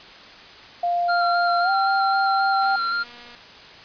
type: tone with pitch glide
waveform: sine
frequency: 698.5 to 779.5 Hz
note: F5 to G5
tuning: 0 to -10 cents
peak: -19 dBFS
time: 0.83-2.76 s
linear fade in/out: 5 ms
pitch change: +190 cents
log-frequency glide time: 1.63-1.7 s
type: tone with vibrato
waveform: square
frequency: 1384 Hz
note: F6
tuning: 16 cents flat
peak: -22 dBFS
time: 1.08-3.04 s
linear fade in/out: 20 ms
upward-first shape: square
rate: 3.8 Hz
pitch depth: 16 cents each way
type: click train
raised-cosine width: 0.2 ms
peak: -28 dBFS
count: 176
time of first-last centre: 2.62-3.349 s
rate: 240 Hz
effects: white hiss -43 dBFS RMS until 3.84 s + resampled to 11025 Hz